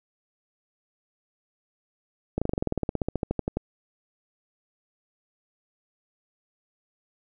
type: slowing click train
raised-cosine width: 2 ms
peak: -12 dBFS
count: 21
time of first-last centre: 2.38-3.57 s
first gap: 36 ms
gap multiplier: 1.05
effects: none